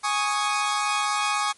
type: chord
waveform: sawtooth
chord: Ab suspended fourth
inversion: none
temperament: equal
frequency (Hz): 830.6 / 1108.7 / 1244.5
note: Ab5 / Db6 / Eb6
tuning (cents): 0 / 0 / 0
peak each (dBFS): -23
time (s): 0.03-1.53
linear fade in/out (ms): 20
effects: white hiss -55 dBFS RMS until 1.57 s + MP3 48 kbps